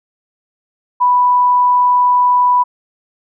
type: tone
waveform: sine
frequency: 987.8 Hz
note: B5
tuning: in tune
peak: -8 dBFS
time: 1-2.64 s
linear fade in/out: 20 ms
effects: none